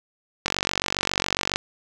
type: click train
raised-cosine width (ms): 0.2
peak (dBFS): -4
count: 53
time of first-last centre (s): 0.46-1.559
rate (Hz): 47.3
effects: none